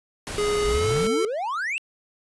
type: noise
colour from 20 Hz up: pink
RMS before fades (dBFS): -32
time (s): 0.27-1.07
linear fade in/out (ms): 0
type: tone with pitch glide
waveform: square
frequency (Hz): 415.3 to 445.1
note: G#4 to A4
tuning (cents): 0 to +20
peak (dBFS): -22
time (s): 0.38-1.25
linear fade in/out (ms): 2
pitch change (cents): +120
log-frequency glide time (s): 0.68-0.97
type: exponential sweep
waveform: triangle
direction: up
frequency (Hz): 46.25 to 2788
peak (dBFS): -23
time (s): 0.65-1.78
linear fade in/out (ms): 0
effects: resampled to 24000 Hz

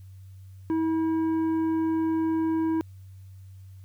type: tone with tanh clipping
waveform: sine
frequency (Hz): 322.2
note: E4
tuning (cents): -39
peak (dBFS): -24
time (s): 0.7-2.81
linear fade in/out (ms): 0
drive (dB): 8
effects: added 95 Hz sine -43 dBFS peak until 3.84 s + white hiss -67 dBFS RMS until 3.84 s

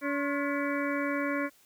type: harmonic tone with a mistuned harmonic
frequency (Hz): 284.9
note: C#4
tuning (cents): +48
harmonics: 1 / 2 / 4 / 5 / 6 / 7 / 8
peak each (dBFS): -31 / -34 / -37 / -38 / -39 / -39 / -40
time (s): 0.01-1.5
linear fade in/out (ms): 50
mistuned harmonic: 4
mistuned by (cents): -90
effects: white hiss -62 dBFS RMS until 1.65 s

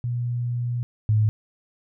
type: tone pair in turn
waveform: sine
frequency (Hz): 121 / 107.8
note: B2 / A2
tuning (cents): -35 / -35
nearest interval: major second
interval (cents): 200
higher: first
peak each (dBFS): -23 / -16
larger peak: second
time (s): 0.04-0.83 / 1.09-1.29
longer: first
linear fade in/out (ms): 0
effects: none

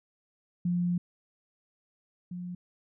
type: tone pair in turn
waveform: sine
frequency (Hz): 175.9 / 178.05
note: F3 / F3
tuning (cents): +13 / +34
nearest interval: unison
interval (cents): 21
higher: second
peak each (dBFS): -25 / -35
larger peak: first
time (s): 0.65-0.98 / 2.31-2.55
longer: first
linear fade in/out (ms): 5
effects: none

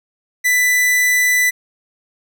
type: tone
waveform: 45% pulse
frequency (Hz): 1988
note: B6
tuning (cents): +11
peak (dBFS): -12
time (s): 0.44-1.51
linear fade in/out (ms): 20
effects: none

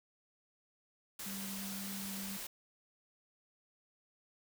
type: tone in noise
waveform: sine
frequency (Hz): 196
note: G3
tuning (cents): 0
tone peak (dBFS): -43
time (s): 1.26-2.37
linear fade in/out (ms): 5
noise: white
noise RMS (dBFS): -44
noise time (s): 1.19-2.47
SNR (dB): -2
effects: none

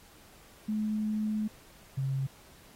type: tone pair in turn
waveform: sine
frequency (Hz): 214.2 / 134.94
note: A3 / C#3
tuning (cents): -46 / -46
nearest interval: minor sixth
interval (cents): 800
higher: first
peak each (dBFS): -28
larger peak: neither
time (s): 0.68-1.48 / 1.97-2.27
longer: first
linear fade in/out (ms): 10
effects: pink hiss -57 dBFS RMS until 2.75 s + AAC 48 kbps

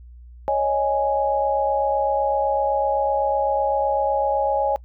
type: chord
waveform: sine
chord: C# suspended second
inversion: none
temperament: equal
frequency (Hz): 554.4 / 622.3 / 830.6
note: C#5 / D#5 / G#5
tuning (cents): 0 / 0 / 0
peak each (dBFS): -22 / -25 / -21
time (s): 0.48-4.76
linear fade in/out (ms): 0
effects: noise-tail reverb RT60 0.1 s tail -24 dB re dry + added 60 Hz sine -40 dBFS peak until 4.84 s

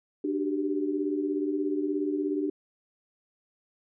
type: tone cluster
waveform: sine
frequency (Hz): 297.1 / 379.3 / 396.1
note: D4 / F#4 / G4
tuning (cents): +20 / +43 / +18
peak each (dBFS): -28 / -32 / -33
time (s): 0.24-2.5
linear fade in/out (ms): 5
effects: none

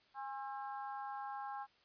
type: harmonic tone with a mistuned harmonic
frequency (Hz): 267.8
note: C4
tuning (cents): +40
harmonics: 3 / 4 / 5 / 6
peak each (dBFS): -43 / -48 / -52 / -54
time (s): 0.14-1.67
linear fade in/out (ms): 50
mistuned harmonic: 3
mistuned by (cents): +35
effects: white hiss -70 dBFS RMS until 1.84 s + resampled to 11025 Hz

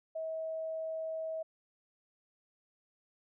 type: tone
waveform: sine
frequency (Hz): 642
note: E5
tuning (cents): -46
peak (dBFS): -35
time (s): 0.15-1.43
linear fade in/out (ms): 10
effects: none

